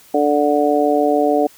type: harmonic tone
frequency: 146.83 Hz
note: D3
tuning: in tune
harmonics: 2 / 3 / 4 / 5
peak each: -18 / -18 / -18 / -18 dBFS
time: 0.14-1.47 s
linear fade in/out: 5 ms
effects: white hiss -47 dBFS RMS until 1.57 s